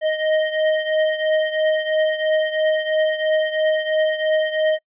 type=beating tone pair; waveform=square; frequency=623 / 626 Hz; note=D#5 / D#5; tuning=+2 / +10 cents; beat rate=3 Hz; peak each=-19 / -24 dBFS; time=0.01-4.79 s; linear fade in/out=50 ms; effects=noise-tail reverb RT60 0.1 s tail -26 dB re dry + resampled to 8000 Hz